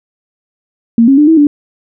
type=tone with pitch steps; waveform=sine; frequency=230.9 / 272.3 / 297.4 / 322.9 / 291.6 Hz; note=A#3 / C#4 / D4 / E4 / D4; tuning=-16 / -31 / +22 / -36 / -12 cents; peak=-3 dBFS; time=0.98-1.47 s; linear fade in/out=2 ms; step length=98 ms; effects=none